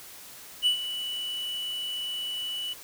triangle tone with ADSR envelope, 2960 Hz, F#7, in tune, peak -17 dBFS, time 0.62-2.74 s, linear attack 43 ms, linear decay 100 ms, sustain -12 dB, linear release 16 ms, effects white hiss -46 dBFS RMS until 2.83 s

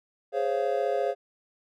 triangle chord, Db major seventh, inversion second, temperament just, 415.8 / 519.7 / 554.4 / 693 Hz, Ab4 / C5 / Db5 / F5, +2 / -12 / 0 / -14 cents, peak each -28 dBFS, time 0.32-1.15 s, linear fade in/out 50 ms, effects none

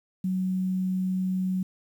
sine tone with quantisation, 186.2 Hz, F#3, 11 cents sharp, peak -24 dBFS, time 0.24-1.63 s, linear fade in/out 5 ms, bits 9, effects none

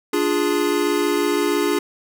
square chord, D diminished, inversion none, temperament equal, 293.7 / 349.2 / 415.3 Hz, D4 / F4 / Ab4, 0 / 0 / 0 cents, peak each -23 / -23 / -22 dBFS, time 0.13-1.79 s, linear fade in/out 5 ms, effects none

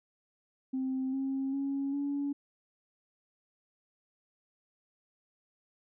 sine tone with pitch steps, 262.1 / 269 / 276.1 / 283.4 Hz, C4 / C4 / C#4 / C#4, +3 / +48 / -7 / +38 cents, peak -29 dBFS, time 0.73-2.33 s, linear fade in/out 10 ms, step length 400 ms, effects tanh soft clip ceiling -26 dBFS

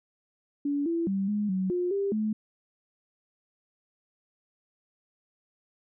sine tone with pitch steps, 285.9 / 335.1 / 194.8 / 208.1 / 187.9 / 356.5 / 397.4 / 215.3 Hz, D4 / E4 / G3 / G#3 / F#3 / F4 / G4 / A3, -46 / +29 / -11 / +4 / +27 / +36 / +24 / -37 cents, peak -25 dBFS, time 0.65-2.33 s, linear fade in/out 5 ms, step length 210 ms, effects none

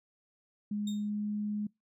sine tone with pitch glide, 207.7 to 208.9 Hz, G#3 to G#3, 0 to +10 cents, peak -31 dBFS, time 0.71-1.67 s, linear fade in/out 5 ms, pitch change +10 cents, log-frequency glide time 0.86-1.3 s
30% pulse tone with exponential decay, 3687 Hz, A#7, 20 cents flat, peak -37 dBFS, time 0.87-1.1 s, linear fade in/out 5 ms, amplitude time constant 49 ms
effects noise-tail reverb RT60 0.2 s tail -25 dB re dry + resampled to 32000 Hz

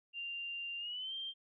sine tone with pitch glide, 2786 to 3164 Hz, F7 to G7, -5 to +15 cents, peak -39 dBFS, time 0.13-1.34 s, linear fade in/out 50 ms, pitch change +220 cents, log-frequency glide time 0.78-1.14 s, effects none

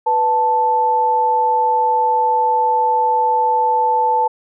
sine tone pair together, 493.9 / 880 Hz, B4 / A5, 0 / 0 cents, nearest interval minor seventh, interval 1000 cents, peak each -21 / -13 dBFS, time 0.06-4.28 s, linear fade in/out 10 ms, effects none

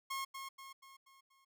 sawtooth tone with echo, 1081 Hz, C#6, 44 cents flat, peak -34 dBFS, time 0.1-0.25 s, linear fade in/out 10 ms, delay 240 ms, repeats 5, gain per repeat -6 dB, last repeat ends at 1.45 s, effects none

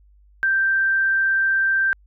sine tone, 1569 Hz, G6, 1 cent sharp, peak -16 dBFS, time 0.43-1.93 s, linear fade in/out 0 ms, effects added 50 Hz sine -50 dBFS peak until 2.06 s

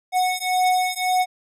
square beating tone pair, 735 / 736.8 Hz, F#5 / F#5, -12 / -7 cents, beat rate 1.8 Hz, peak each -22 dBFS, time 0.12-1.26 s, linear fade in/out 50 ms, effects resampled to 32000 Hz

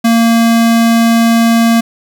square tone, 230 Hz, A#3, 23 cents flat, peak -7 dBFS, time 0.04-1.81 s, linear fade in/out 10 ms, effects none

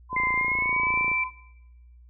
sine tone with tremolo, 1018 Hz, C6, 48 cents flat, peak -26 dBFS, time 0.09-1.31 s, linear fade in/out 50 ms, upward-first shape sine, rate 1.6 Hz, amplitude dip 45%
click train, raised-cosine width 2 ms, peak -25 dBFS, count 29, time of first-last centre 0.13-1.116 s, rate 28.4 Hz
sine tone with pitch glide, 2093 to 2336 Hz, C7 to D7, 0 to -10 cents, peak -23 dBFS, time 0.16-1.24 s, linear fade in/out 5 ms, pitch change +190 cents, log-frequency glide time 0.34-0.96 s
effects noise-tail reverb RT60 1.0 s tail -19 dB re dry + added 60 Hz sine -48 dBFS peak until 2.09 s

